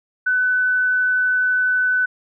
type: tone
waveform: sine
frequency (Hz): 1502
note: F#6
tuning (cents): +26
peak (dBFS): -15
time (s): 0.26-2.06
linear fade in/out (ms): 10
effects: none